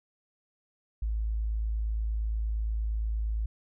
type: tone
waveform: sine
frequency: 54.3 Hz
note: A1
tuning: 22 cents flat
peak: -27 dBFS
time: 1.02-3.46 s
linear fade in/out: 5 ms
effects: none